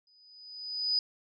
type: tone with exponential growth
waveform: sine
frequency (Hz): 4978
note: D#8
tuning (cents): 0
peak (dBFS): -23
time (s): 0.07-0.99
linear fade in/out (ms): 2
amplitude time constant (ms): 200
effects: none